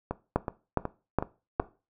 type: two click trains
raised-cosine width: 1 ms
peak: -16 / -9 dBFS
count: 5 / 4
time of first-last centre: 0.11-1.597 / 0.36-1.6 s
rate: 2.69 / 2.42 Hz
effects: noise-tail reverb RT60 0.3 s tail -17 dB re dry